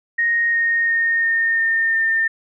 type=tone with pitch steps; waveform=sine; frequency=1864.7 / 1852.9 / 1841.2 / 1829.5 / 1817.9 / 1806.4 Hz; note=A#6 / A#6 / A#6 / A#6 / A#6 / A6; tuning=0 / -11 / -22 / -33 / -44 / +45 cents; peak=-15 dBFS; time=0.18-2.28 s; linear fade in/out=10 ms; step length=350 ms; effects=none